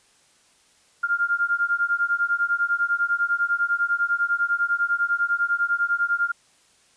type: beating tone pair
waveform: sine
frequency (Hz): 1396.9 / 1406.9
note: F6 / F6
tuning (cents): 0 / +12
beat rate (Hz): 10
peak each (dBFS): -23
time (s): 1.03-6.32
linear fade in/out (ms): 10
effects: white hiss -59 dBFS RMS until 6.96 s + resampled to 22050 Hz